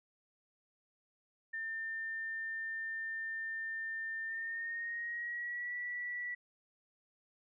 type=tone with pitch glide; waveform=sine; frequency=1800 to 1951.6 Hz; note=A6 to B6; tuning=+39 to -21 cents; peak=-37 dBFS; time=1.53-6.35 s; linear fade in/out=10 ms; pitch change=+140 cents; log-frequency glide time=4.26-5.76 s; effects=none